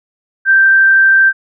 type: tone with frequency modulation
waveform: sine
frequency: 1568 Hz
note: G6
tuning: in tune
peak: -5 dBFS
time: 0.45-1.33 s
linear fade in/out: 50 ms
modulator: 32.6 Hz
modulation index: 0.28
effects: none